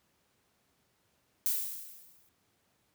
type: noise with exponential decay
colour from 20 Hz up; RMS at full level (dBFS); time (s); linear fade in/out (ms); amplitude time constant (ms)
violet; -28; 1.46-2.29; 0; 180
effects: pink hiss -73 dBFS RMS until 2.94 s + high-pass 80 Hz 12 dB/octave